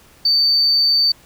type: tone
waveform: sine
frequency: 4574 Hz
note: D8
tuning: 47 cents flat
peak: -11 dBFS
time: 0.25-1.12 s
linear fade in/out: 5 ms
effects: tanh soft clip ceiling -7 dBFS + pink hiss -49 dBFS RMS until 1.25 s